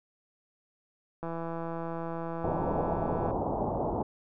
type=click train; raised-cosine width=1 ms; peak=-23 dBFS; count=346; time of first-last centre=1.23-3.308 s; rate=166 Hz
type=low-pass noise; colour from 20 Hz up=white; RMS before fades=-31 dBFS; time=2.44-4.03 s; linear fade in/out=5 ms; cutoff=910 Hz; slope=48 dB/octave
effects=none